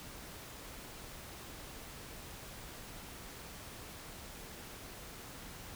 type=silence; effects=pink hiss -49 dBFS RMS until 5.75 s